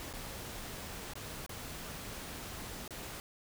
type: noise with dropouts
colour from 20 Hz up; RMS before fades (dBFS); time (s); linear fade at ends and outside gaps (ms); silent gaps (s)
pink; -44; 0-3.2; 0; 0.129-0.137 / 1.135-1.155 / 1.463-1.493 / 2.878-2.907
effects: none